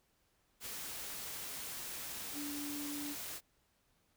sine tone in noise, 290.4 Hz, D4, 19 cents flat, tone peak -41 dBFS, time 2.33-3.16 s, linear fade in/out 50 ms, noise white, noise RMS -44 dBFS, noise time 0.6-3.41 s, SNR 0 dB, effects pink hiss -75 dBFS RMS until 4.16 s

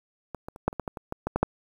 clicks, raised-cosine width 1 ms, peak -20 / -22 / -29 / -8 / -26 / -15 / -17 / -22 / -17 / -13 / -10 / -6 dBFS, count 12, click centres 0.347 / 0.485 / 0.561 / 0.68 / 0.729 / 0.797 / 0.878 / 0.972 / 1.124 / 1.27 / 1.36 / 1.43 s, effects 8-bit

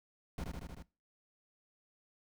brown noise with echo, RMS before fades -39 dBFS, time 0.38-0.44 s, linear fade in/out 2 ms, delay 77 ms, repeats 5, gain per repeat -2 dB, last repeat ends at 0.825 s, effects noise-tail reverb RT60 0.3 s tail -21 dB re dry

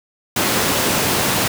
pink high-pass noise, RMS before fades -18 dBFS, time 0.36-1.48 s, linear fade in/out 5 ms, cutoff 140 Hz, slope 12 dB/octave, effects none

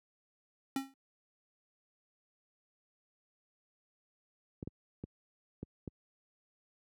square tone with exponential decay, 270 Hz, C#4, 45 cents flat, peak -30 dBFS, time 0.76-0.94 s, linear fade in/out 2 ms, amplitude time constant 39 ms
clicks, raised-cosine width 3 ms, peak -27 dBFS, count 5, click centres 4.628 / 4.675 / 5.039 / 5.63 / 5.877 s
effects high-pass 80 Hz 12 dB/octave

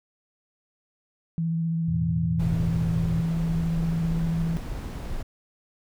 sine tone with vibrato, 164.81 Hz, E3, in tune, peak -23 dBFS, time 1.38-4.57 s, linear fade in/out 0 ms, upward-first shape sine, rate 15 Hz, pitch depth 18 cents each way
sine chord, E suspended fourth, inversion none, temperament just, 82.41 / 109.88 / 123.61 Hz, E2 / A2 / B2, 0 / -2 / +2 cents, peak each -31 dBFS, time 1.88-3.22 s, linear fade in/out 5 ms
brown noise, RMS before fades -32 dBFS, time 2.39-5.23 s, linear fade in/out 10 ms
effects none

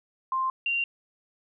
sine tone pair in turn, 1049 / 2768 Hz, C6 / F7, +4 / -16 cents, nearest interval octave + perfect fourth, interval 1680 cents, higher second, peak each -24 dBFS, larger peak neither, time 0.32-0.5 / 0.66-0.84 s, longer neither, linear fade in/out 2 ms, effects none

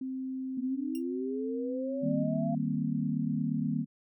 sine tone, 261.6 Hz, C4, in tune, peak -33 dBFS, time 0.01-2.24 s, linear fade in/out 5 ms
sine linear sweep, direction up, 233.6 to 690 Hz, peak -34 dBFS, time 0.57-2.55 s, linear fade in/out 5 ms
5% pulse tone with exponential decay, 2794 Hz, F7, in tune, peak -32 dBFS, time 0.95-1.03 s, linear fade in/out 1 ms, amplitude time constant 17 ms
sine chord, C minor seventh, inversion first, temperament equal, 155.56 / 196 / 233.1 / 261.6 Hz, Eb3 / G3 / Bb3 / C4, 0 / 0 / 0 / 0 cents, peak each -33 / -35 / -32 / -35 dBFS, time 2.01-3.86 s, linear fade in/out 50 ms
effects none

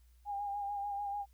sine tone with vibrato, 810 Hz, G#5, 43 cents flat, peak -35 dBFS, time 0.25-1.26 s, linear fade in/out 50 ms, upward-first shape sine, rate 6.8 Hz, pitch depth 32 cents each way, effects added 60 Hz sine -60 dBFS peak until 1.33 s + white hiss -75 dBFS RMS until 1.33 s

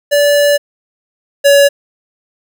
square tone pair in turn, 579 / 565.1 Hz, D5 / C#5, -25 / +33 cents, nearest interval unison, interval 42 cents, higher first, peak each -8 / -5 dBFS, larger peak second, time 0.11-0.58 / 1.44-1.69 s, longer first, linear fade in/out 20 ms, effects none

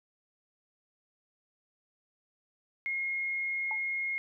sine tone, 2150 Hz, C7, 47 cents sharp, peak -30 dBFS, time 2.86-4.18 s, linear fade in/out 0 ms
sine tone with exponential decay, 868 Hz, A5, 24 cents flat, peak -33 dBFS, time 3.71-3.82 s, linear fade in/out 1 ms, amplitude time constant 22 ms
effects none

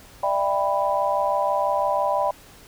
sine chord, E minor seventh, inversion third, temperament just, 593.3 / 659.3 / 791.1 / 988.9 Hz, D5 / E5 / G5 / B5, +18 / 0 / +16 / +2 cents, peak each -24 / -28 / -25 / -24 dBFS, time 0.23-2.31 s, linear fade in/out 5 ms, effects pink hiss -48 dBFS RMS until 2.67 s

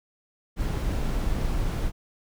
brown noise, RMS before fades -26 dBFS, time 0.56-1.92 s, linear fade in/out 50 ms, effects none

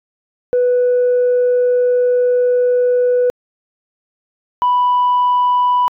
sine tone pair in turn, 493.9 / 987.8 Hz, B4 / B5, 0 / 0 cents, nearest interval octave, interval 1200 cents, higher second, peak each -9 dBFS, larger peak neither, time 0.53-3.3 / 4.62-5.88 s, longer first, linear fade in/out 0 ms, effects tanh soft clip ceiling -8 dBFS

